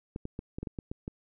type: clicks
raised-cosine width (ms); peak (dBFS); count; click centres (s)
3; -23; 9; 0.161 / 0.254 / 0.391 / 0.585 / 0.63 / 0.672 / 0.788 / 0.915 / 1.079
effects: none